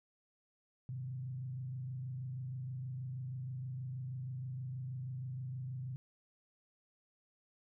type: tone with frequency modulation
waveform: sine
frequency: 128.5 Hz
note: C3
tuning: 31 cents flat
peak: -39 dBFS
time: 0.89-5.96 s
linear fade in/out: 0 ms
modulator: 26.3 Hz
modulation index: 0.51
effects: none